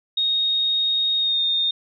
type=tone with pitch glide; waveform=sine; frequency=3729 to 3665 Hz; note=A#7 to A#7; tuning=0 to -30 cents; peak=-18 dBFS; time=0.17-1.71 s; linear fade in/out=5 ms; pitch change=-30 cents; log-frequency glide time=1.18-1.41 s; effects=none